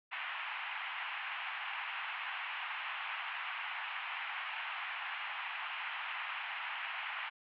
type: band-pass noise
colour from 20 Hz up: white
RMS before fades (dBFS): -41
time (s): 0.11-7.3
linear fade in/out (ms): 20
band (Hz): 780 to 2900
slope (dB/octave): 48
effects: none